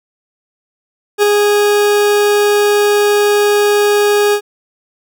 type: tone with ADSR envelope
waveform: 40% pulse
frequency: 413 Hz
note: G#4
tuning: 10 cents flat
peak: -5 dBFS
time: 1.18-4.41 s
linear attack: 47 ms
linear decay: 9 ms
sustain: -3 dB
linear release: 76 ms
effects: none